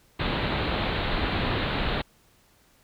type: low-pass noise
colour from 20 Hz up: pink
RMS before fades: -27 dBFS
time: 0.19-2.02 s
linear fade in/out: 10 ms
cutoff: 4200 Hz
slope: 96 dB/octave
effects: pink hiss -61 dBFS RMS until 2.83 s